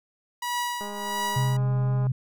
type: tone with tremolo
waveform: sawtooth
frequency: 969 Hz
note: B5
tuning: 33 cents flat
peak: -21 dBFS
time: 0.42-1.57 s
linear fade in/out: 5 ms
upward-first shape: triangle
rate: 1.5 Hz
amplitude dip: 80%
type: click train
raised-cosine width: 1 ms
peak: -25 dBFS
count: 259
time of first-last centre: 0.81-2.069 s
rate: 205 Hz
type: tone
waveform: sine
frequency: 129 Hz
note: C3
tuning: 24 cents flat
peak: -21 dBFS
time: 1.36-2.12 s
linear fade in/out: 5 ms
effects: none